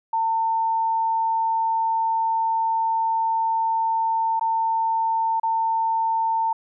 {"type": "tone with dropouts", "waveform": "sine", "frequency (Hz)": 900, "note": "A5", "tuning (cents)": 39, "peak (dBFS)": -19, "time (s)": [0.13, 6.53], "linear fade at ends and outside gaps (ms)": 5, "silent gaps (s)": [[4.396, 4.41], [5.399, 5.432]], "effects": []}